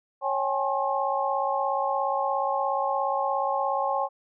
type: tone cluster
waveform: sine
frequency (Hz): 551 / 788 / 845 / 1072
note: C#5 / G5 / G#5 / C6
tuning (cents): -11 / +9 / +30 / +42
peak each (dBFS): -29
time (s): 0.21-4.09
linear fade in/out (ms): 50
effects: none